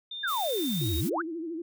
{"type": "tone with pitch glide", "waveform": "sine", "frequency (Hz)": [3612, 3744], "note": ["A7", "A#7"], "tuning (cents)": [45, 7], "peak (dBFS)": -35, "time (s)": [0.11, 1.01], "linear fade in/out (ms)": 5, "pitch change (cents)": 62, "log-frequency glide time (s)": [0.76, 0.87]}
{"type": "exponential two-way sweep", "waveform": "sine", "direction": "down then up", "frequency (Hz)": [1720, 71.7, 1720], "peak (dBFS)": -27, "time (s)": [0.23, 1.22], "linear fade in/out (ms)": 10, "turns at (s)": 0.98}
{"type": "noise", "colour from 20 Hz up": "blue", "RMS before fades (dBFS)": -38, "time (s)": [0.27, 1.1], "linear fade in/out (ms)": 20}
{"type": "tone with vibrato", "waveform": "sine", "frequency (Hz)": 329.6, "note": "E4", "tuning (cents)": 0, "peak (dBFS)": -32, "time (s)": [0.81, 1.62], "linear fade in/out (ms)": 5, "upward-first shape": "sine", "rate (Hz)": 13, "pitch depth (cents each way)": 92}
{"effects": []}